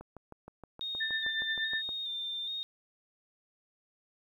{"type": "click train", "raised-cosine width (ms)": 1, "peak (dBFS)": -32, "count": 13, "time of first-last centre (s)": [0.01, 1.891], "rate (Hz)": 6.38}
{"type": "tone with vibrato", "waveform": "sine", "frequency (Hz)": 3652, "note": "A#7", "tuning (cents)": -36, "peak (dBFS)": -34, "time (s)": [0.81, 2.63], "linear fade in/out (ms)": 0, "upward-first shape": "square", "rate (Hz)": 1.2, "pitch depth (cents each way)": 29}
{"type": "tone with tremolo", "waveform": "sine", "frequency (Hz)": 1781, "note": "A6", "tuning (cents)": 21, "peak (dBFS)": -29, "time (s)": [1, 1.82], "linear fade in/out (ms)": 10, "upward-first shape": "triangle", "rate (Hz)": 8.3, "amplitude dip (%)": 75}
{"effects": ["11-bit"]}